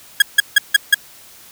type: tone bursts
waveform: 30% pulse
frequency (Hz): 1649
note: G#6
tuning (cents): -13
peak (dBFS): -3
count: 5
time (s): 0.2-0.945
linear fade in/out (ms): 5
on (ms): 21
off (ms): 160
effects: white hiss -43 dBFS RMS until 1.51 s